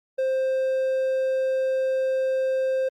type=tone; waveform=triangle; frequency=525 Hz; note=C5; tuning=6 cents sharp; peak=-19 dBFS; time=0.18-2.89 s; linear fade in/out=10 ms; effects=Opus 48 kbps